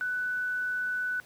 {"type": "tone", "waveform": "sine", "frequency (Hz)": 1492, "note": "F#6", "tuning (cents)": 14, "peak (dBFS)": -28, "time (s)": [0.01, 1.2], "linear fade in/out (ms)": 0, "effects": ["pink hiss -56 dBFS RMS until 1.25 s", "high-pass 100 Hz 12 dB/octave"]}